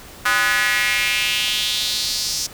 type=tone with high-pass filter sweep; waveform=square; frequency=113.4 Hz; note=A#2; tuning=47 cents flat; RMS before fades=-20 dBFS; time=0.25-2.47 s; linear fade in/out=10 ms; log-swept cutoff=1400 to 5600 Hz; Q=3.2; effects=pink hiss -40 dBFS RMS until 2.53 s